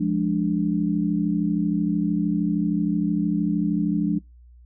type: chord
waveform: sine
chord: D diminished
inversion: first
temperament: equal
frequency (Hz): 174.61 / 207.7 / 293.7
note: F3 / Ab3 / D4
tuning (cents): 0 / 0 / 0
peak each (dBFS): -24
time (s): 0-4.19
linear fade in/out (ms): 10
effects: noise-tail reverb RT60 0.2 s tail -25 dB re dry + added 60 Hz sine -46 dBFS peak until 4.65 s